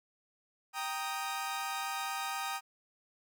sawtooth chord, Eb major, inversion first, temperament equal, 784 / 932.3 / 1244.5 Hz, G5 / Bb5 / Eb6, 0 / 0 / 0 cents, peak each -35 / -37 / -35 dBFS, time 0.73-2.61 s, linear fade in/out 50 ms, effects none

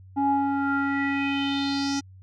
square tone with low-pass filter sweep, 278 Hz, C#4, 5 cents sharp, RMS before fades -25 dBFS, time 0.16-2.01 s, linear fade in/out 20 ms, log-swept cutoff 720 to 6000 Hz, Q 5.1, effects added 94 Hz sine -45 dBFS peak until 2.22 s

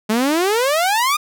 sawtooth exponential sweep, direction up, 208.5 to 1244.5 Hz, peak -11 dBFS, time 0.09-1.17 s, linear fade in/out 10 ms, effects none

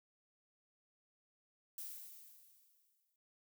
violet noise with exponential decay, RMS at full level -45 dBFS, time 1.78-3.16 s, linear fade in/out 1 ms, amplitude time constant 300 ms, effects noise-tail reverb RT60 0.2 s tail -24 dB re dry

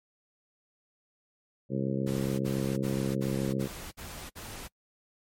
harmonic tone, 67.1 Hz, C2, 44 cents sharp, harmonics 2 / 3 / 4 / 5 / 6 / 7 / 8, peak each -32 / -32 / -37 / -36 / -39 / -39 / -39 dBFS, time 1.69-3.69 s, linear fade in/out 50 ms
pink noise bursts, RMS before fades -42 dBFS, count 7, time 2.06-4.682 s, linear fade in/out 20 ms, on 330 ms, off 52 ms
effects noise-tail reverb RT60 0.1 s tail -25 dB re dry + MP3 64 kbps

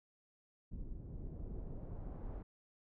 brown noise with low-pass filter sweep, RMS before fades -45 dBFS, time 0.71-2.43 s, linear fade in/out 10 ms, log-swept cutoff 270 to 970 Hz, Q 0.95, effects none

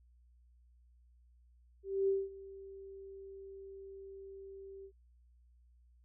sine tone with ADSR envelope, 390 Hz, G4, 9 cents flat, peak -27 dBFS, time 1.83-4.92 s, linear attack 250 ms, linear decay 210 ms, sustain -20 dB, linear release 72 ms, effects added 60 Hz sine -62 dBFS peak until 6.04 s

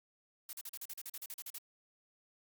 blue noise bursts, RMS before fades -44 dBFS, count 14, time 0.49-1.583 s, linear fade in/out 2 ms, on 40 ms, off 41 ms, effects Opus 48 kbps

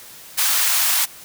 white high-pass noise, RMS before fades -18 dBFS, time 0.37-1.06 s, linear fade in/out 20 ms, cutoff 810 Hz, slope 24 dB/octave, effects white hiss -41 dBFS RMS until 1.24 s

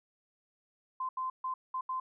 sine tone bursts at uneven times, 1035 Hz, C6, 19 cents flat, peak -32 dBFS, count 5, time 1-1.09 / 1.17-1.3 / 1.44-1.54 / 1.74-1.81 / 1.89-2 s, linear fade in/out 5 ms, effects none

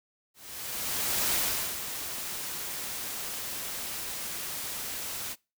white noise with ADSR envelope, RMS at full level -27 dBFS, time 0.34-5.36 s, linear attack 1000 ms, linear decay 420 ms, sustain -9 dB, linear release 44 ms, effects noise-tail reverb RT60 0.3 s tail -25 dB re dry

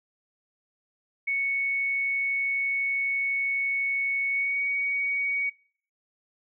sine tone with pitch glide, 2217 to 2244 Hz, C#7 to C#7, 0 to +21 cents, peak -24 dBFS, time 1.27-5.5 s, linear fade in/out 10 ms, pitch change +21 cents, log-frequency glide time 4.3-4.63 s, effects noise-tail reverb RT60 0.5 s tail -20 dB re dry

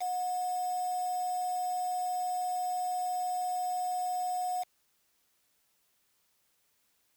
sine tone with quantisation, 727 Hz, F#5, 31 cents flat, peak -30 dBFS, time 0-4.64 s, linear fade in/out 20 ms, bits 7, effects white hiss -73 dBFS RMS until 7.16 s

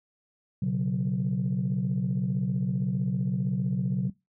sine chord, B suspended second, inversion none, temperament just, 123.47 / 138.9 / 185.21 Hz, B2 / C#3 / F#3, 0 / +4 / +2 cents, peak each -30 / -28 / -26 dBFS, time 0.62-4.1 s, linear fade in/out 5 ms, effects noise-tail reverb RT60 0.2 s tail -21 dB re dry + tanh soft clip ceiling -19 dBFS

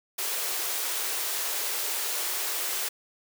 white high-pass noise, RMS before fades -30 dBFS, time 0.18-2.89 s, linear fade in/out 10 ms, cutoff 330 Hz, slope 96 dB/octave, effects none

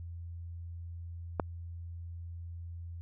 click, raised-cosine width 1 ms, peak -14 dBFS, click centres 1.398 s, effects added 85 Hz sine -40 dBFS peak until 3.01 s

